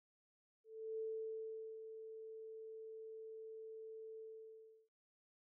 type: tone with ADSR envelope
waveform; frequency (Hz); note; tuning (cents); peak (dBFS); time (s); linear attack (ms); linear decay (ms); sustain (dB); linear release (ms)
sine; 442.2; A4; +9; -40; 0.64-4.89; 350; 800; -9; 690
effects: none